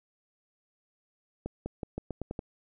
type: accelerating click train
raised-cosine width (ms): 2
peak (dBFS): -21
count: 8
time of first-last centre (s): 1.46-2.392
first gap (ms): 200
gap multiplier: 0.86
effects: none